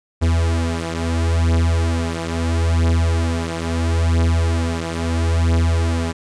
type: beating tone pair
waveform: 45% pulse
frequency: 82.41 / 83.16 Hz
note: E2 / E2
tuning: 0 / +16 cents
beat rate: 0.75 Hz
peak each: -20 / -18 dBFS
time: 0.21-6.13 s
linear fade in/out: 20 ms
effects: resampled to 22050 Hz + 9-bit